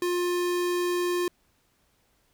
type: tone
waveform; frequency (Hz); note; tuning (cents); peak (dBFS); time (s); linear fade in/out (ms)
square; 353.9; F4; +23; -25; 0.02-1.28; 2
effects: pink hiss -68 dBFS RMS until 2.33 s